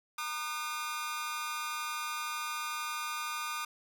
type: tone with amplitude modulation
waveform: sawtooth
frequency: 1217 Hz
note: D#6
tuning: 39 cents flat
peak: -27 dBFS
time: 0.18-3.65 s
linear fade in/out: 5 ms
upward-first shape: sine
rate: 287 Hz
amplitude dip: 90%
effects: none